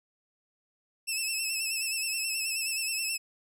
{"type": "tone with vibrato", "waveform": "15% pulse", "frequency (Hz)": 2637, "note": "E7", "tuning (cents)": 0, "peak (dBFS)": -22, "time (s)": [1.07, 3.18], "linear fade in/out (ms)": 20, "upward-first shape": "sine", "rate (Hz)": 9.4, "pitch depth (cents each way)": 50, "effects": []}